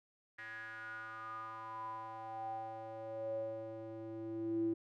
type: tone with band-pass filter sweep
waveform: square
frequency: 111.3 Hz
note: A2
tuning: 20 cents sharp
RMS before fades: -43 dBFS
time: 0.38-4.74 s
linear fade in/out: 10 ms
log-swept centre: 1800 to 320 Hz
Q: 9.6
effects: none